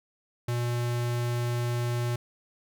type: tone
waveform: square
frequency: 120.3 Hz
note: B2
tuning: 45 cents flat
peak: -27 dBFS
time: 0.48-2.16 s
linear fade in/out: 5 ms
effects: none